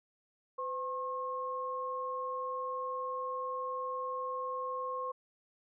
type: tone pair together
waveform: sine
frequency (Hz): 508.8 / 1077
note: C5 / C6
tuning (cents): -48 / +50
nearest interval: octave + minor second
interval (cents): 1298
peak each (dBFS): -39 / -36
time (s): 0.58-5.12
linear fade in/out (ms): 10
effects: none